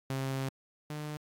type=tone pair in turn; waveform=sawtooth; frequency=134.1 / 150.52 Hz; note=C3 / D3; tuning=+43 / +43 cents; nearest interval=major second; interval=200 cents; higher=second; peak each=-28 / -33 dBFS; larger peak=first; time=0.1-0.49 / 0.9-1.17 s; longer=first; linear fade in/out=2 ms; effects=AAC 48 kbps